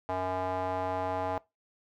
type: tone with band-pass filter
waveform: square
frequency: 92.5 Hz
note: F#2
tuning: in tune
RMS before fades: -32 dBFS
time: 0.09-1.38 s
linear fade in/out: 0 ms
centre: 780 Hz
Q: 3
effects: noise-tail reverb RT60 0.2 s tail -20 dB re dry